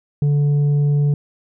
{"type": "tone with tanh clipping", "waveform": "sine", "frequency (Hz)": 145.1, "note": "D3", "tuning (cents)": -21, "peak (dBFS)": -14, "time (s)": [0.22, 1.14], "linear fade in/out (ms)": 2, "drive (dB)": 4, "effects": []}